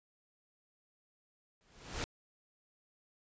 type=noise with exponential growth; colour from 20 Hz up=pink; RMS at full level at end=-34 dBFS; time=1.61-2.04 s; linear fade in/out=0 ms; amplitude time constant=93 ms; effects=resampled to 16000 Hz